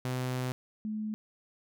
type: tone pair in turn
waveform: sawtooth / sine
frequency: 127.3 / 214.7 Hz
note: C3 / A3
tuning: -47 / -42 cents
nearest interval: major sixth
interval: 905 cents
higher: second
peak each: -27 / -32 dBFS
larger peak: first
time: 0.05-0.52 / 0.85-1.14 s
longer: first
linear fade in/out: 0 ms
effects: none